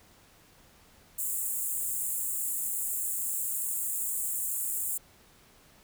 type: high-pass noise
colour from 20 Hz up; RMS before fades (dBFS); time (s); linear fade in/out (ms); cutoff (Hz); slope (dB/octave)
pink; -32; 1.18-4.98; 10; 7200; 96
effects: pink hiss -59 dBFS RMS until 5.83 s